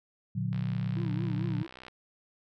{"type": "chord", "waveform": "sine", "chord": "Bb augmented", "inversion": "none", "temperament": "just", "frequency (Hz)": [116.54, 145.68, 182.1], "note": ["Bb2", "D3", "F#3"], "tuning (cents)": [0, -14, -27], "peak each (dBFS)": [-32, -34, -33], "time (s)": [0.35, 1.63], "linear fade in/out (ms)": 10}
{"type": "click train", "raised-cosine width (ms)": 0.3, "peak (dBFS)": -30, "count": 87, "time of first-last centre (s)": [0.53, 1.882], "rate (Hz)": 63.6}
{"type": "tone with vibrato", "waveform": "triangle", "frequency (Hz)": 317.5, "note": "D#4", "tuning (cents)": 35, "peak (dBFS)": -36, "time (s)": [0.96, 1.67], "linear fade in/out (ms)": 10, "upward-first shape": "triangle", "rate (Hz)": 4.5, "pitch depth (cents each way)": 170}
{"effects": []}